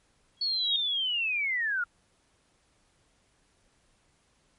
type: tone with exponential growth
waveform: sine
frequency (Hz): 3300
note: G#7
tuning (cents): -12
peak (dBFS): -23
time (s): 0.37-0.76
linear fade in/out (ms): 1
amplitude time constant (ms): 84
type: linear sweep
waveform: sine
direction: down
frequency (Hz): 4435 to 1386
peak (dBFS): -26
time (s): 0.41-1.84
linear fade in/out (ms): 5
effects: pink hiss -68 dBFS RMS until 4.58 s + MP3 48 kbps